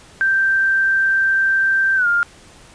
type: tone with pitch glide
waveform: sine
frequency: 1568 to 1405 Hz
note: G6 to F6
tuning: 0 to +10 cents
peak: -13 dBFS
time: 0.21-2.23 s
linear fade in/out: 0 ms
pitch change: -190 cents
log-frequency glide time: 1.96-2.07 s
effects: pink hiss -45 dBFS RMS until 2.74 s + resampled to 22050 Hz